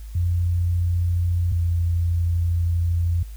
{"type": "tone pair in turn", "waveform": "sine", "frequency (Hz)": [87.31, 85.66], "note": ["F2", "F2"], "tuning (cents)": [0, -33], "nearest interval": "unison", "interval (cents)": 33, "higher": "first", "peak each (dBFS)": -18, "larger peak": "neither", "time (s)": [[0.15, 1.52], [1.52, 3.23]], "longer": "second", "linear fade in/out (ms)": 5, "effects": ["added 53 Hz sine -33 dBFS peak until 3.36 s", "white hiss -53 dBFS RMS until 3.36 s"]}